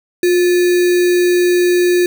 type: tone with sample-and-hold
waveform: sine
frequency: 355.6 Hz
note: F4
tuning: 31 cents sharp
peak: -9 dBFS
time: 0.23-2.06 s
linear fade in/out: 2 ms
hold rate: 2100 Hz
effects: none